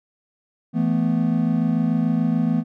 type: chord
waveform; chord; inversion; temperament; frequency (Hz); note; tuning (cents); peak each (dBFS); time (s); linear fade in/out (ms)
triangle; E suspended fourth; none; equal with one note detuned; 166.06 / 220 / 246.9; E3 / A3 / B3; +13 / 0 / 0; -20 / -20 / -20; 0.73-2.64; 50
effects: none